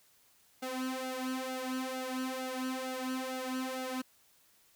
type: tone with flanger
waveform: sawtooth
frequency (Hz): 258.4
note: C4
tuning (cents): -21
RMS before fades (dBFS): -37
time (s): 0.62-4.02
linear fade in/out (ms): 10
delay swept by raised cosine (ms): 1.4 to 3.2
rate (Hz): 2.2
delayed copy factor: +0.8
effects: white hiss -66 dBFS RMS until 4.75 s